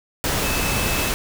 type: tone in noise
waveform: sine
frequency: 2605 Hz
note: E7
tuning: 21 cents flat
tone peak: -29 dBFS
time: 0.44-1.1 s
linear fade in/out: 0 ms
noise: pink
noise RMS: -22 dBFS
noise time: 0.24-1.14 s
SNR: -10 dB
effects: none